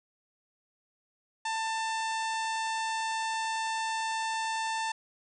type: harmonic tone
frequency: 891 Hz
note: A5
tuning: 22 cents sharp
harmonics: 1 / 2 / 3 / 4 / 5 / 6 / 7 / 8 / 9 / 10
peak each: -31 / -37 / -41 / -43 / -45 / -47 / -48 / -49 / -50 / -51 dBFS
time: 1.45-4.92 s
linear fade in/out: 5 ms
effects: none